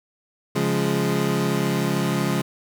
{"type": "chord", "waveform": "25% pulse", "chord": "Db major", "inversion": "none", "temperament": "equal", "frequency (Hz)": [138.59, 174.61, 207.7], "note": ["Db3", "F3", "Ab3"], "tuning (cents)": [0, 0, 0], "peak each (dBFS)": -21, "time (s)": [0.55, 2.42], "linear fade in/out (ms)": 10, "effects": []}